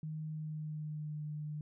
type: tone with pitch glide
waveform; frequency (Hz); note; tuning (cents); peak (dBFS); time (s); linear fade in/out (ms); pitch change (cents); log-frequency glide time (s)
sine; 155.56 to 150.78; D#3 to D3; 0 to +46; -38; 0.03-1.61; 2; -54; 0.27-1.21
effects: none